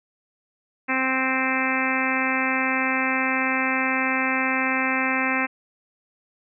harmonic tone, 261.6 Hz, C4, in tune, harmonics 1 / 2 / 3 / 4 / 5 / 6 / 7 / 8 / 9 / 10, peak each -27 / -33 / -31 / -30 / -32 / -30 / -29 / -28 / -30 / -30 dBFS, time 0.88-5.47 s, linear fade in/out 20 ms, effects none

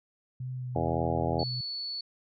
sine tone with vibrato, 126.4 Hz, B2, 41 cents sharp, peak -33 dBFS, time 0.4-1.61 s, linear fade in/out 5 ms, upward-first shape sine, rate 2.3 Hz, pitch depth 22 cents each way
harmonic tone, 82.41 Hz, E2, in tune, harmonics 1 / 2 / 3 / 4 / 5 / 6 / 7 / 8 / 9 / 10, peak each -36 / -36 / -36 / -36 / -36 / -36 / -36 / -36 / -36 / -36 dBFS, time 0.75-1.44 s, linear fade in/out 10 ms
sine tone, 4435 Hz, C#8, in tune, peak -33 dBFS, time 1.39-2.01 s, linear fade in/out 5 ms
effects none

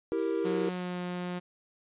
triangle chord, E diminished, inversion none, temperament equal, 329.6 / 392 / 466.2 Hz, E4 / G4 / Bb4, 0 / 0 / 0 cents, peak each -30 dBFS, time 0.12-0.69 s, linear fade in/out 0 ms
blue noise, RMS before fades -46 dBFS, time 0.17-0.84 s, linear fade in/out 20 ms
sawtooth tone with pitch glide, 181.6 to 178.48 Hz, F#3 to F3, -32 to +38 cents, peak -29 dBFS, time 0.44-1.4 s, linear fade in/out 20 ms, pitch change -30 cents, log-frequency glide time 0.69-1 s
effects resampled to 8000 Hz

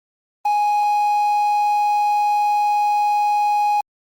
triangle tone with quantisation, 830.6 Hz, G#5, in tune, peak -13 dBFS, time 0.45-3.81 s, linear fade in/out 5 ms, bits 7, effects Opus 24 kbps

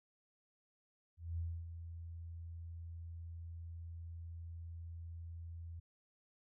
sine tone with ADSR envelope, 83.8 Hz, E2, 29 cents sharp, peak -36 dBFS, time 1.17-5.8 s, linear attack 210 ms, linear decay 270 ms, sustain -9 dB, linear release 9 ms, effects none

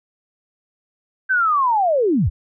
sine linear sweep, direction down, 1568 to 50.3 Hz, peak -14 dBFS, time 1.29-2.3 s, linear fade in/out 20 ms, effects none

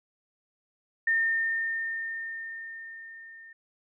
sine tone with level ramp, 1817 Hz, A#6, 45 cents flat, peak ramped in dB -21 to -46 dBFS, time 1.07-3.53 s, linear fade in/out 5 ms, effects none

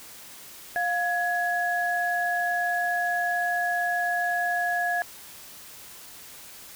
sine tone pair together, 704.6 / 1677 Hz, F5 / G#6, +15 / +16 cents, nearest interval octave + minor third, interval 1501 cents, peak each -26 dBFS, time 0.76-5.02 s, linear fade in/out 0 ms, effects white hiss -45 dBFS RMS until 6.75 s

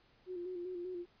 sine tone with vibrato, 358.4 Hz, F4, 45 cents sharp, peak -39 dBFS, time 0.26-1.06 s, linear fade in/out 50 ms, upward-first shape square, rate 5.1 Hz, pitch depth 43 cents each way, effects pink hiss -68 dBFS RMS until 1.2 s + resampled to 11025 Hz

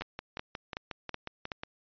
two click trains, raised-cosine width 0.3 ms, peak -21 / -19 dBFS, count 10 / 5, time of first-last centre 0.01-1.635 / 0.02-1.518 s, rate 5.54 / 2.67 Hz, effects resampled to 11025 Hz

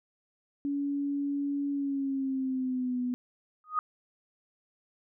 sine tone with pitch glide, 283.2 to 248 Hz, C#4 to B3, +37 to +7 cents, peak -28 dBFS, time 0.65-3.14 s, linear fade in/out 0 ms, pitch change -230 cents, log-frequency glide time 1.71-3.01 s
sine tone with exponential growth, 1244.5 Hz, D#6, in tune, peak -21 dBFS, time 3.64-3.79 s, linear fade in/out 1 ms, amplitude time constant 31 ms
effects none

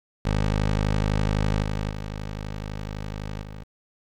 15% pulse tone with level steps, 51.91 Hz, G#1, in tune, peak -15 / -19 / -24 / -32 dBFS, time 0.25-3.64 s, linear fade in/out 5 ms, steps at 1.62 / 1.9 / 3.42 s, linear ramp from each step 10 ms, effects low-pass 6000 Hz 12 dB/octave + 8-bit

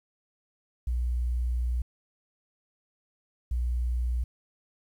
sine tone pair in turn, 60.6 / 60.6 Hz, B1 / B1, -32 / -32 cents, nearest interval unison, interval 0 cents, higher neither, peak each -25 dBFS, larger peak neither, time 0.87-1.82 / 3.51-4.24 s, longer first, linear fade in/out 5 ms, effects 10-bit

